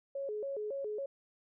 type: tone with vibrato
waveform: sine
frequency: 483.3 Hz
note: B4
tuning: 38 cents flat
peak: -35 dBFS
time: 0.15-1.06 s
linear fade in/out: 5 ms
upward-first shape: square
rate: 3.6 Hz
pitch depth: 230 cents each way
effects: none